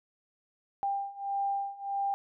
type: beating tone pair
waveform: sine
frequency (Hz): 794 / 795.6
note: G5 / G5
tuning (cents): +22 / +25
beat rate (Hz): 1.6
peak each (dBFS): -34 / -32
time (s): 0.83-2.14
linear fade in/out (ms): 0
effects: none